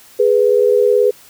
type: tone pair together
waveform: sine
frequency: 415.3 / 493.9 Hz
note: G#4 / B4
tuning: 0 / 0 cents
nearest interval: minor third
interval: 300 cents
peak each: -12 dBFS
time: 0.19-1.11 s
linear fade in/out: 10 ms
effects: white hiss -44 dBFS RMS until 1.29 s